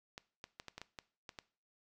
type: clicks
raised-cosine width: 0.2 ms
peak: -28 dBFS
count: 9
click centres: 0.179 / 0.441 / 0.599 / 0.683 / 0.78 / 0.816 / 0.988 / 1.292 / 1.388 s
effects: noise-tail reverb RT60 0.4 s tail -19 dB re dry